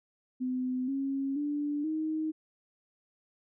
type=tone with pitch steps; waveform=sine; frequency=254.5 / 272.8 / 292.3 / 313.3 Hz; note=C4 / C#4 / D4 / D#4; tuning=-48 / -28 / -8 / +12 cents; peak=-29 dBFS; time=0.4-2.32 s; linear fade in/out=20 ms; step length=480 ms; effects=none